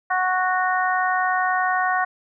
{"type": "harmonic tone", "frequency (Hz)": 369.2, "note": "F#4", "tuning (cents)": -4, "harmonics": [2, 3, 4, 5], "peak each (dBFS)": [-22, -24, -25, -26], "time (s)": [0.1, 2.05], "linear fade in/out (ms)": 10, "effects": []}